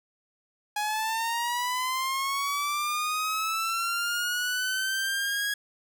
sawtooth linear sweep, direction up, 830.6 to 1661.2 Hz, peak -23 dBFS, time 0.76-5.54 s, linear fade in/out 5 ms, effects none

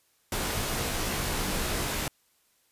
pink noise with comb filter, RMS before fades -30 dBFS, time 0.32-2.08 s, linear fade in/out 2 ms, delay 18 ms, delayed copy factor -0.7, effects white hiss -68 dBFS RMS until 2.71 s + resampled to 32000 Hz

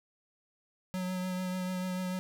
square tone with vibrato, 183.8 Hz, F#3, 11 cents flat, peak -33 dBFS, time 0.94-2.19 s, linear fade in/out 0 ms, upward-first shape triangle, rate 6.8 Hz, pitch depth 22 cents each way, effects none

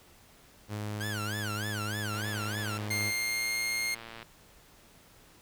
sawtooth tone, 105 Hz, G#2, 19 cents sharp, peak -30 dBFS, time 0.68-3.13 s, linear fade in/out 50 ms
sawtooth tone with vibrato, 1527 Hz, G6, 46 cents flat, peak -32 dBFS, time 1-2.78 s, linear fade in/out 10 ms, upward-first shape sine, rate 3.3 Hz, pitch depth 230 cents each way
click train, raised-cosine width 0.3 ms, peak -28 dBFS, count 239, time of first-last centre 2.14-4.228 s, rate 114 Hz
sawtooth tone with pitch glide, 2114 to 2130 Hz, C7 to C7, +17 to +30 cents, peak -26 dBFS, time 2.9-3.95 s, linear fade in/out 10 ms, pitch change +13 cents, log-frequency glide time 3.16-3.64 s
effects pink hiss -58 dBFS RMS until 5.41 s

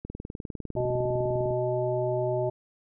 click train, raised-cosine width 3 ms, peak -23 dBFS, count 30, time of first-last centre 0.05-1.507 s, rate 19.9 Hz
harmonic tone, 124.4 Hz, B2, 13 cents sharp, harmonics 1 / 3 / 5 / 7, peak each -31 / -29 / -28 / -37 dBFS, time 0.76-2.5 s, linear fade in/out 10 ms
effects none

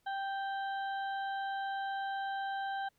harmonic tone, 784 Hz, G5, in tune, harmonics 1 / 2 / 4 / 5, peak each -35 / -41 / -51 / -54 dBFS, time 0.06-2.89 s, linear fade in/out 10 ms, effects pink hiss -75 dBFS RMS until 2.98 s

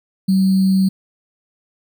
sine tone with sample-and-hold, 190.5 Hz, G3, 49 cents flat, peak -11 dBFS, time 0.28-0.89 s, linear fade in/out 10 ms, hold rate 4410 Hz, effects none

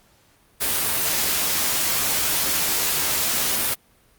white noise with comb filter, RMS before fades -22 dBFS, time 0.6-3.75 s, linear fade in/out 20 ms, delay 13 ms, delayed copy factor +0.5, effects pink hiss -58 dBFS RMS until 4.18 s + Opus 48 kbps

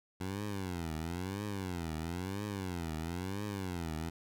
15% pulse tone with vibrato, 90.4 Hz, F#2, 40 cents flat, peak -30 dBFS, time 0.2-4.1 s, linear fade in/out 10 ms, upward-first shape triangle, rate 1 Hz, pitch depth 270 cents each way, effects none

